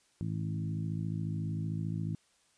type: harmonic tone with a mistuned harmonic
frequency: 53.7 Hz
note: A1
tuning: 41 cents flat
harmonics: 2 / 3 / 4 / 5 / 6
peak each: -36 / -35 / -42 / -46 / -47 dBFS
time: 0.21-2.15 s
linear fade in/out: 0 ms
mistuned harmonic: 2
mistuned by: -19 cents
effects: white hiss -69 dBFS RMS until 2.57 s + resampled to 22050 Hz